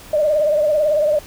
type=tone with vibrato; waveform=sine; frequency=603 Hz; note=D5; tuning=46 cents sharp; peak=-13 dBFS; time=0.13-1.19 s; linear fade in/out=5 ms; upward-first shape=triangle; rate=18 Hz; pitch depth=81 cents each way; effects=pink hiss -40 dBFS RMS until 1.26 s